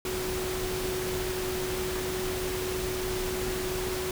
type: tone in noise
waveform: sine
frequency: 370 Hz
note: F#4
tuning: in tune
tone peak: -31 dBFS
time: 0.05-4.11 s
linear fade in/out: 2 ms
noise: pink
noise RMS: -34 dBFS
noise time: 0.05-4.11 s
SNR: 0 dB
effects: none